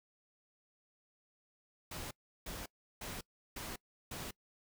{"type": "noise bursts", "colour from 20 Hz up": "pink", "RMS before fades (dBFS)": -44, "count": 5, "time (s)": [1.91, 4.31], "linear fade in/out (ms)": 5, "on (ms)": 200, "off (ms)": 350, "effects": ["noise-tail reverb RT60 0.1 s tail -24 dB re dry"]}